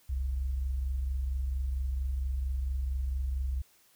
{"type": "tone pair together", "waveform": "sine", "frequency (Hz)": [41.51, 65.9], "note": ["E1", "C2"], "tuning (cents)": [13, 13], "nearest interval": "minor sixth", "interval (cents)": 800, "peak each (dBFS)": [-39, -29], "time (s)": [0.09, 3.62], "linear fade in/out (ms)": 10, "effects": ["white hiss -64 dBFS RMS until 3.95 s"]}